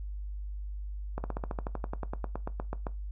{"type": "slowing click train", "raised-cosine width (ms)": 1, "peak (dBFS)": -20, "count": 19, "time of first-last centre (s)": [1.18, 2.868], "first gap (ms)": 60, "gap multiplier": 1.05, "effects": ["noise-tail reverb RT60 0.2 s tail -17 dB re dry", "added 50 Hz sine -35 dBFS peak until 3.11 s"]}